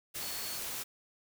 sine tone in noise, 4404 Hz, C#8, 12 cents flat, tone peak -44 dBFS, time 0.2-0.59 s, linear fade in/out 20 ms, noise white, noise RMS -39 dBFS, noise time 0.14-0.84 s, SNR -8 dB, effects none

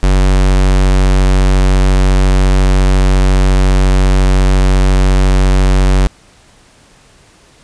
square tone, 47.17 Hz, F#1, 34 cents sharp, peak -7 dBFS, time 0.03-6.07 s, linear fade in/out 0 ms, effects pink hiss -45 dBFS RMS until 7.63 s + resampled to 22050 Hz

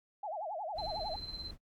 sine tone with vibrato, 731 Hz, F#5, 21 cents flat, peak -36 dBFS, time 0.23-1.16 s, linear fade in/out 5 ms, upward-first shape sine, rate 11 Hz, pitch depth 290 cents each way
brown noise, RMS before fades -47 dBFS, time 0.74-1.58 s, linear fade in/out 50 ms
sine tone with tremolo, 4092 Hz, C8, 39 cents flat, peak -38 dBFS, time 0.78-1.51 s, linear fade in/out 5 ms, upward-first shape sine, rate 18 Hz, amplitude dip 65%
effects noise-tail reverb RT60 0.1 s tail -24 dB re dry + MP3 96 kbps

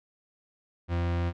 40% pulse tone, 86.2 Hz, F2, 22 cents flat, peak -25 dBFS, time 0.88-1.33 s, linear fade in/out 50 ms, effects low-pass 3000 Hz 12 dB/octave

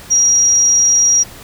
sine tone, 5710 Hz, F8, 37 cents sharp, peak -8 dBFS, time 0.1-1.24 s, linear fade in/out 20 ms, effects pink hiss -36 dBFS RMS until 1.43 s

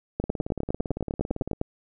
two click trains, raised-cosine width 2 ms, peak -18 / -12 dBFS, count 24 / 15, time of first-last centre 0.24-1.532 / 0.2-1.614 s, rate 17.8 / 9.9 Hz, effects none

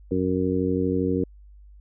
harmonic tone, 92.5 Hz, F#2, in tune, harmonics 1 / 2 / 3 / 4 / 5, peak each -30 / -28 / -25 / -28 / -27 dBFS, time 0.11-1.24 s, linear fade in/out 5 ms, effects added 50 Hz sine -45 dBFS peak until 1.8 s

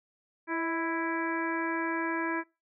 harmonic tone with a mistuned harmonic, 330.4 Hz, E4, 4 cents sharp, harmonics 1 / 2 / 3 / 4 / 5 / 6 / 7, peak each -32 / -41 / -35 / -42 / -35 / -42 / -41 dBFS, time 0.47-2.44 s, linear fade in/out 50 ms, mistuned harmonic 2, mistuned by -42 cents, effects noise-tail reverb RT60 0.3 s tail -25 dB re dry

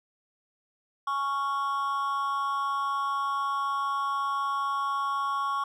triangle tone with amplitude modulation, 1108.7 Hz, C#6, in tune, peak -21 dBFS, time 1.07-5.64 s, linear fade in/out 5 ms, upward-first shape sine, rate 276 Hz, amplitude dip 75%, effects none

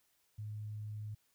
sine tone, 106.2 Hz, G#2, 39 cents sharp, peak -40 dBFS, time 0.38-1.15 s, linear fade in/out 10 ms, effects white hiss -75 dBFS RMS until 1.34 s

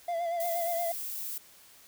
triangle tone with vibrato, 682 Hz, F5, 41 cents flat, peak -27 dBFS, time 0.08-0.92 s, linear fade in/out 5 ms, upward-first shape sine, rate 8.5 Hz, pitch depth 47 cents each way
violet noise, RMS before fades -37 dBFS, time 0.4-1.38 s, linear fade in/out 2 ms
effects white hiss -56 dBFS RMS until 1.87 s

